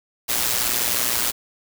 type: noise with amplitude modulation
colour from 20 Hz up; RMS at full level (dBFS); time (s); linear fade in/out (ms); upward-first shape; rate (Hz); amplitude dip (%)
white; -19; 0.28-1.32; 20; sine; 119; 65
effects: none